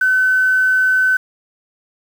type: tone with quantisation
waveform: sine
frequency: 1517 Hz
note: F#6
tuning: 43 cents sharp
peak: -11 dBFS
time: 0.01-1.17 s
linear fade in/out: 5 ms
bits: 6
effects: none